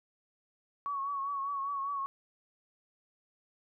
sine tone with vibrato, 1116 Hz, C#6, 11 cents sharp, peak -32 dBFS, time 0.86-2.06 s, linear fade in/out 0 ms, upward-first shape triangle, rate 5 Hz, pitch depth 55 cents each way, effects none

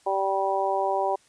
harmonic tone, 194.3 Hz, G3, 15 cents flat, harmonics 2 / 3 / 4 / 5, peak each -29 / -28 / -26 / -29 dBFS, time 0.06-1.16 s, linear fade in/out 10 ms, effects white hiss -60 dBFS RMS until 1.28 s + resampled to 22050 Hz

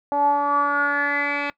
10% pulse tone with low-pass filter sweep, 286.9 Hz, D4, 40 cents flat, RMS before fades -21 dBFS, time 0.12-1.5 s, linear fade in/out 0 ms, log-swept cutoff 760 to 2700 Hz, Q 7.8, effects noise-tail reverb RT60 0.1 s tail -21 dB re dry

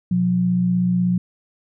sine tone pair together, 123.2 / 179.44 Hz, B2 / F3, -4 / +47 cents, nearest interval perfect fifth, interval 651 cents, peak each -25 / -16 dBFS, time 0.11-1.18 s, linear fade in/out 5 ms, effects none

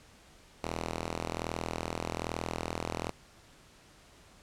5% pulse ring-modulated tone, 82.41 Hz, E2, in tune, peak -20 dBFS, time 0.63-3.11 s, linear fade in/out 10 ms, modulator 103 Hz, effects pink hiss -58 dBFS RMS until 4.42 s + low-pass 9000 Hz 12 dB/octave

